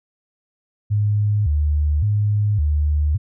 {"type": "tone with vibrato", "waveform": "sine", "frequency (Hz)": 88.2, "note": "F2", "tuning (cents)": 18, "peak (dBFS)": -15, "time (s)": [0.9, 3.18], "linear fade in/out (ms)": 20, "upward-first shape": "square", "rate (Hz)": 0.89, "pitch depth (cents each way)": 290, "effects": []}